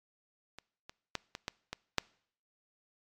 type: clicks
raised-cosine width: 0.2 ms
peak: -28 / -28 / -15 / -22 / -17 / -20 / -9 dBFS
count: 7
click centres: 0.586 / 0.895 / 1.153 / 1.351 / 1.481 / 1.73 / 1.983 s
effects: noise-tail reverb RT60 0.6 s tail -24 dB re dry + MP3 96 kbps